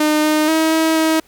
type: tone with pitch steps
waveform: sawtooth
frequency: 304.6 / 306.9 / 319.1 / 320.9 / 318.8 Hz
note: D#4 / D#4 / D#4 / E4 / D#4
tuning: -37 / -24 / +44 / -46 / +42 cents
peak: -9 dBFS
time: 0-1.2 s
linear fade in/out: 5 ms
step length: 240 ms
effects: pink hiss -52 dBFS RMS until 1.27 s